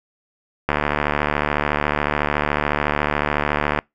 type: click train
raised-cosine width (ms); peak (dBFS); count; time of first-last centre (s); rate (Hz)
0.5; -3; 230; 0.69-3.789; 73.9
effects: noise-tail reverb RT60 0.2 s tail -26 dB re dry